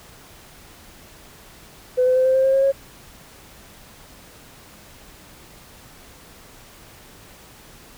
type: tone with pitch steps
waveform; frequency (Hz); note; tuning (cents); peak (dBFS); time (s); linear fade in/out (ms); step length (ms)
sine; 504 / 509.9 / 515.8 / 521.8 / 527.8 / 534 / 540.2 / 546.5; B4 / C5 / C5 / C5 / C5 / C5 / C#5 / C#5; +35 / -45 / -25 / -5 / +15 / +35 / -45 / -25; -13; 1.97-2.722; 20; 94
effects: tanh soft clip ceiling -9 dBFS + pink hiss -46 dBFS RMS until 7.97 s